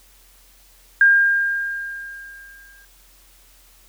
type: tone with exponential decay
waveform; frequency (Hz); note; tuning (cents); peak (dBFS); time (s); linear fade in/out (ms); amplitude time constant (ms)
sine; 1607; G6; +43; -8; 1.01-2.85; 2; 400
effects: added 43 Hz sine -53 dBFS peak until 3.88 s + white hiss -53 dBFS RMS until 3.88 s